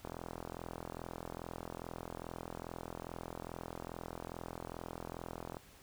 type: click train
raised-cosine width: 1 ms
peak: -28 dBFS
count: 235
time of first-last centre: 0.05-5.569 s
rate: 42.4 Hz
effects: pink hiss -60 dBFS RMS until 5.82 s